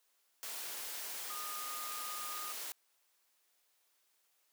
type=tone in noise; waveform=sine; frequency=1228 Hz; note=D#6; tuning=23 cents flat; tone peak=-44 dBFS; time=1.3-2.52 s; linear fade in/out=0 ms; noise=white; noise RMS=-43 dBFS; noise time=0.43-2.72 s; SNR=-4 dB; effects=white hiss -75 dBFS RMS until 4.52 s + high-pass 400 Hz 12 dB/octave